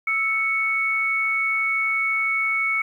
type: tone pair together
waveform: sine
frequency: 1313.7 / 2217 Hz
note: E6 / C#7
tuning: -6 / 0 cents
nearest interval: major sixth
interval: 906 cents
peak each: -28 / -20 dBFS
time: 0.07-2.82 s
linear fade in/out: 5 ms
effects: 9-bit